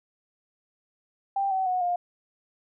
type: tone with pitch steps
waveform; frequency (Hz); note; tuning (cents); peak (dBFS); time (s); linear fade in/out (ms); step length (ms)
sine; 788 / 760.3 / 733.5 / 707.7; G5 / F#5 / F#5 / F5; +9 / +47 / -15 / +23; -23; 1.36-1.96; 5; 150
effects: none